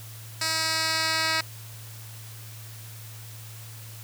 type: tone with band-pass filter sweep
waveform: 10% pulse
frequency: 320.3 Hz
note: E4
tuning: 50 cents flat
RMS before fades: -26 dBFS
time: 0.41-1.41 s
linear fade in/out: 5 ms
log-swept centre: 5700 to 3600 Hz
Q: 1.1
effects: added 111 Hz sine -41 dBFS peak until 4.03 s + white hiss -46 dBFS RMS until 4.03 s